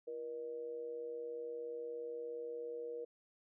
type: tone with amplitude modulation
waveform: sine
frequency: 475.6 Hz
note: A#4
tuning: 35 cents sharp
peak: -38 dBFS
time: 0.07-3.05 s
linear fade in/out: 10 ms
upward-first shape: sine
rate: 137 Hz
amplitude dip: 60%
effects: none